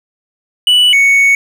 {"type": "tone pair in turn", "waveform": "triangle", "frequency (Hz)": [2960, 2222], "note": ["F#7", "C#7"], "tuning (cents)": [0, 4], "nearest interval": "perfect fourth", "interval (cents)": 496, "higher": "first", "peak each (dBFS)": -4, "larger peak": "neither", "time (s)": [[0.67, 0.93], [0.93, 1.35]], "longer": "second", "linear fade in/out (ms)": 2, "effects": []}